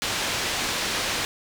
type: low-pass noise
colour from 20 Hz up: white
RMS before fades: -27 dBFS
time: 0.02-1.25 s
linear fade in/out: 0 ms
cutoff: 4900 Hz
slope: 12 dB/octave
effects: none